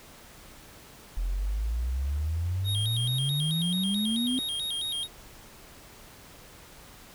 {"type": "exponential sweep", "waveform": "sine", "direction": "up", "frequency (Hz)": [41.51, 261.5], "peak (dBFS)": -26, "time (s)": [1.17, 4.39], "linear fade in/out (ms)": 0}
{"type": "tone with vibrato", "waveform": "square", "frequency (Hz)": 3478, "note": "A7", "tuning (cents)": -21, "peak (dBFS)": -30, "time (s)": [2.64, 5.08], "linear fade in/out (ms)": 50, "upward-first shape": "square", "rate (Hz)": 4.6, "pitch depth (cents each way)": 130}
{"effects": ["pink hiss -50 dBFS RMS until 7.14 s"]}